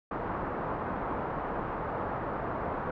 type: low-pass noise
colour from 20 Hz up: white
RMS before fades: -34 dBFS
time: 0.11-2.91 s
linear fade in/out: 5 ms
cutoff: 1200 Hz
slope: 24 dB/octave
effects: none